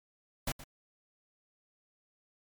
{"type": "noise with echo", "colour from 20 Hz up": "pink", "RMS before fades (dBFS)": -33, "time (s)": [0.47, 0.52], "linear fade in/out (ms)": 5, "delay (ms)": 120, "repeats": 1, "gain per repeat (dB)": -15, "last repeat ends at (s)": 0.64, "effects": ["MP3 96 kbps"]}